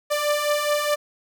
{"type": "beating tone pair", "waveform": "sawtooth", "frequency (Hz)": [587.3, 592.1], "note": ["D5", "D5"], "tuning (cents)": [0, 14], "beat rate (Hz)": 4.8, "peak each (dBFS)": [-22, -18], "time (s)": [0.1, 0.96], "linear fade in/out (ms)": 20, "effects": []}